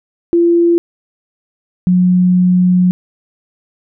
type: tone pair in turn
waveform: sine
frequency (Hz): 341.7 / 181.01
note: F4 / F#3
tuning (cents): -38 / -38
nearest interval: major seventh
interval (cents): 1100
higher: first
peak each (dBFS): -7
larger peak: neither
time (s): 0.33-0.78 / 1.87-2.91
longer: second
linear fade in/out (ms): 0
effects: none